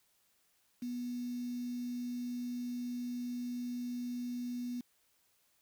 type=tone with quantisation; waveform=sine; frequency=244.4 Hz; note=B3; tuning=18 cents flat; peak=-36 dBFS; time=0.82-4.81 s; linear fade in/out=5 ms; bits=9; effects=white hiss -73 dBFS RMS until 5.61 s